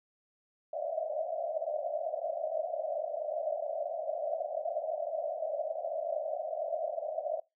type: band-pass noise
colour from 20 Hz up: pink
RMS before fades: -35 dBFS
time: 0.73-7.4 s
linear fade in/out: 5 ms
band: 590 to 680 Hz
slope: 96 dB/octave
effects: noise-tail reverb RT60 0.2 s tail -21 dB re dry